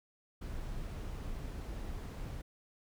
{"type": "noise", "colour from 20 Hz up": "brown", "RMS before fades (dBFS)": -41, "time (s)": [0.41, 2.42], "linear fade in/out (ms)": 10, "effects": []}